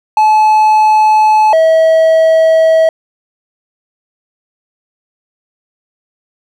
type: tone pair in turn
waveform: triangle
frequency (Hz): 861 / 645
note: A5 / E5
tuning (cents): -38 / -38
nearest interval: perfect fourth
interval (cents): 500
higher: first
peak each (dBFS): -3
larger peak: neither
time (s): 0.17-1.53 / 1.53-2.89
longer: neither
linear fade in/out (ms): 2
effects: none